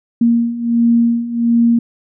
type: beating tone pair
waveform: sine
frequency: 233.1 / 234.5 Hz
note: A#3 / A#3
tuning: 0 / +11 cents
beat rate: 1.4 Hz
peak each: -16 / -12 dBFS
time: 0.21-1.79 s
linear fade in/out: 5 ms
effects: none